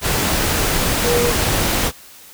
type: tone in noise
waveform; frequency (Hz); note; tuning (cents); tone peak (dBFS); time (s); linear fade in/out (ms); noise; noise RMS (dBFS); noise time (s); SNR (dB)
sine; 478.9; A#4; +47; -16; 1.03-1.33; 50; pink; -18; 0.01-1.92; -1
effects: white hiss -42 dBFS RMS until 2.33 s